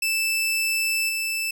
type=tone with level steps; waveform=sawtooth; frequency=2641 Hz; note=E7; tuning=3 cents sharp; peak=-18 / -21 dBFS; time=0.02-1.51 s; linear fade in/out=5 ms; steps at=1.09 s; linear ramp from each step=2 ms; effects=none